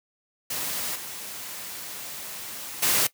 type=noise with level steps; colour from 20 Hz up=white; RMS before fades=-30 / -37 / -22 dBFS; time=0.5-3.07 s; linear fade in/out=5 ms; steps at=0.95 / 2.82 s; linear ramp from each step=10 ms; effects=noise-tail reverb RT60 0.1 s tail -17 dB re dry + high-pass 100 Hz 12 dB/octave